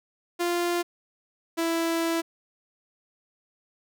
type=tone pair in turn; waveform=sawtooth; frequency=347.9 / 331.5 Hz; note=F4 / E4; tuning=-7 / +10 cents; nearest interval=minor second; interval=83 cents; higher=first; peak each=-20 dBFS; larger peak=neither; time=0.39-0.83 / 1.57-2.22 s; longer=second; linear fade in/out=20 ms; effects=none